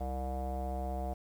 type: tone with low-pass filter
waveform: square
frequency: 65.41 Hz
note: C2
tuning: in tune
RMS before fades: -36 dBFS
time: 0-1.14 s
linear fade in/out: 10 ms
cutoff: 690 Hz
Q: 8.6
effects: 10-bit